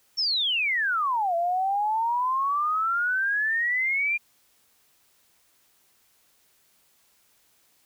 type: exponential two-way sweep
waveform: sine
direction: down then up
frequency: 5570 to 671 to 2419 Hz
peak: -22 dBFS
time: 0.17-4.18 s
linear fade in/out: 20 ms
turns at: 1.35 s
effects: white hiss -64 dBFS RMS until 7.85 s